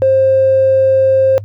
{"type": "tone with tanh clipping", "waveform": "triangle", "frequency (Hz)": 530, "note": "C5", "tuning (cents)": 22, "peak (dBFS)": -7, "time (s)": [0.02, 1.38], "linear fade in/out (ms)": 0, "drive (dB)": 4, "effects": ["noise-tail reverb RT60 0.1 s tail -22 dB re dry", "added 102 Hz sine -25 dBFS peak until 1.44 s"]}